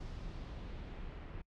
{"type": "noise with low-pass filter sweep", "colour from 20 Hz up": "brown", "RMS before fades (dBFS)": -45, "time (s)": [0, 1.42], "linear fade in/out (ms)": 10, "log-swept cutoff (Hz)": [5300, 2500], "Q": 1.3, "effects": ["noise-tail reverb RT60 0.1 s tail -26 dB re dry"]}